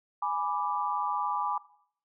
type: chord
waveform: sine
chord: G# diminished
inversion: none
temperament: equal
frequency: 830.6 / 987.8 / 1174.7 Hz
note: G#5 / B5 / D6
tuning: 0 / 0 / 0 cents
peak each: -32 dBFS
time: 0.22-1.58 s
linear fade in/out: 5 ms
effects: noise-tail reverb RT60 0.6 s tail -18 dB re dry